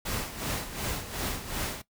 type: noise with tremolo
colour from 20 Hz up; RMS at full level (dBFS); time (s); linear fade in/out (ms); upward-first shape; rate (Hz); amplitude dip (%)
pink; -31; 0.05-1.82; 10; sine; 2.7; 70
effects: noise-tail reverb RT60 0.1 s tail -17 dB re dry